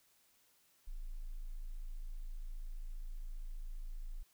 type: tone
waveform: sine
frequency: 27.5 Hz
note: A0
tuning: in tune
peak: -40 dBFS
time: 0.87-4.23 s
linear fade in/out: 10 ms
effects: white hiss -71 dBFS RMS until 4.33 s